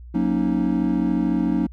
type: chord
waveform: triangle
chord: D# minor seventh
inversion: first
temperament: equal with one note detuned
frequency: 181.82 / 233.1 / 277.2 / 311.1 Hz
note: F#3 / A#3 / C#4 / D#4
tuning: -30 / 0 / 0 / 0 cents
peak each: -22 dBFS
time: 0.14-1.67 s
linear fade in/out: 10 ms
effects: added 60 Hz sine -37 dBFS peak until 1.72 s